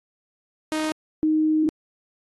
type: tone pair in turn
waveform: sawtooth / sine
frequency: 311.1 / 311.1 Hz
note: D#4 / D#4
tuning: 0 / 0 cents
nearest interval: unison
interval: 0 cents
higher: neither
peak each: -19 / -17 dBFS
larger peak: second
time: 0.72-0.92 / 1.23-1.69 s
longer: second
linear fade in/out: 0 ms
effects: AAC 32 kbps